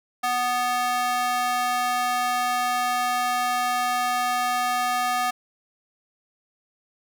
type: tone with high-pass filter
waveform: square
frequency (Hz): 246.9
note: B3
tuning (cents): 0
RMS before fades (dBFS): -24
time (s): 0.23-5.31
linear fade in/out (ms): 10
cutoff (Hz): 920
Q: 3.1
effects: none